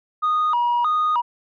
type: tone with vibrato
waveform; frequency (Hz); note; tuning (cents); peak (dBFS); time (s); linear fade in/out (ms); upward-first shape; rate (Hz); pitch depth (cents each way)
sine; 1089; C#6; -31; -15; 0.22-1.22; 20; square; 1.6; 220
effects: tanh soft clip ceiling -15 dBFS